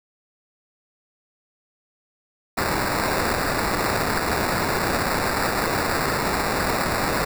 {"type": "noise with sample-and-hold", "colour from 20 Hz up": "white", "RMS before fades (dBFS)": -23, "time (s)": [2.57, 7.25], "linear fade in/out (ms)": 10, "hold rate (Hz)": 3150, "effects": []}